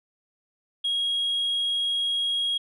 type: tone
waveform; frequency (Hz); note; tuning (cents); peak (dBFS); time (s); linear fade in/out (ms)
sine; 3287; G#7; -19; -21; 0.84-2.58; 10
effects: tanh soft clip ceiling -21 dBFS